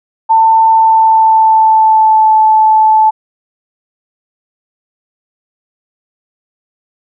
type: tone with pitch glide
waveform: sine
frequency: 893 to 871.1 Hz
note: A5 to A5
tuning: +25 to -18 cents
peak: -4 dBFS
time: 0.29-3.11 s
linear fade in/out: 20 ms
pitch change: -43 cents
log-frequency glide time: 0.69-2.34 s
effects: none